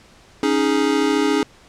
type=chord; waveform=square; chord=C# suspended second; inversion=none; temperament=equal; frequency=277.2 / 311.1 / 415.3 Hz; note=C#4 / D#4 / G#4; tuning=0 / 0 / 0 cents; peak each=-21 dBFS; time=0.43-1.43 s; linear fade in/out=2 ms; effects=pink hiss -49 dBFS RMS until 1.68 s + low-pass 7000 Hz 12 dB/octave